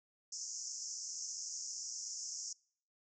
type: band-pass noise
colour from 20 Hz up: white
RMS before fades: -44 dBFS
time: 0.32-2.53 s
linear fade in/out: 5 ms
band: 5200 to 7100 Hz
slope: 96 dB/octave
effects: noise-tail reverb RT60 0.6 s tail -26 dB re dry